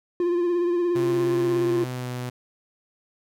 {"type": "tone with vibrato", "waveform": "triangle", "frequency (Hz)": 349.2, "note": "F4", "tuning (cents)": 0, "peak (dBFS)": -18, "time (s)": [0.2, 1.84], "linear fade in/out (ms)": 2, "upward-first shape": "triangle", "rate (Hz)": 17, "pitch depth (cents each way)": 41}
{"type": "tone with pitch glide", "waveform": "sawtooth", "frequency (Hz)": [131.9, 124.5], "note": ["C3", "B2"], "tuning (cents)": [14, 14], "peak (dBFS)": -25, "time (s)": [0.95, 2.3], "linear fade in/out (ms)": 10, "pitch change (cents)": -100, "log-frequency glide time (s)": [1.35, 2.12]}
{"effects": []}